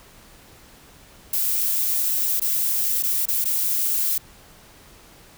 violet noise with dropouts, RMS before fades -22 dBFS, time 1.33-4.18 s, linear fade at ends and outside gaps 5 ms, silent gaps 2.398-2.416 / 3.026-3.034 / 3.256-3.283 / 3.444-3.453 s, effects pink hiss -49 dBFS RMS until 5.37 s

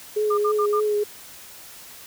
sine tone with vibrato, 420 Hz, G#4, 19 cents sharp, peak -19 dBFS, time 0.16-1.04 s, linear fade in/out 10 ms, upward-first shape triangle, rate 3.4 Hz, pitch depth 28 cents each way
sine tone bursts, 1202 Hz, D6, 40 cents sharp, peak -22 dBFS, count 4, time 0.3-0.804 s, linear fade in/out 10 ms, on 78 ms, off 64 ms
effects white hiss -43 dBFS RMS until 2.06 s

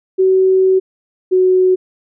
sine tone pair in turn, 377.4 / 370.5 Hz, F#4 / F#4, +34 / +2 cents, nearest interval unison, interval 32 cents, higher first, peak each -8 dBFS, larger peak neither, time 0.18-0.8 / 1.31-1.76 s, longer first, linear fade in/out 20 ms, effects none

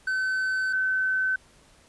triangle / sine tone pair in turn, 1525 / 1525 Hz, G6 / G6, -48 / -48 cents, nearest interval unison, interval 0 cents, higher neither, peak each -22 dBFS, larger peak neither, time 0.07-0.73 / 0.73-1.36 s, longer first, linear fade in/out 5 ms, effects pink hiss -57 dBFS RMS until 1.88 s + resampled to 24000 Hz

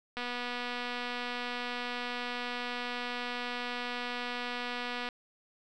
click train, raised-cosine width 0.3 ms, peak -21 dBFS, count 1201, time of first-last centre 0.17-5.088 s, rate 244 Hz, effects none

